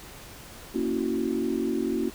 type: chord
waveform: sine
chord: F# dominant seventh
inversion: first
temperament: equal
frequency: 233.1 / 277.2 / 329.6 / 370 Hz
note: A#3 / C#4 / E4 / F#4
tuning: 0 / 0 / 0 / 0 cents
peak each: -30 dBFS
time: 0.74-2.1 s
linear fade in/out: 10 ms
effects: pink hiss -45 dBFS RMS until 2.14 s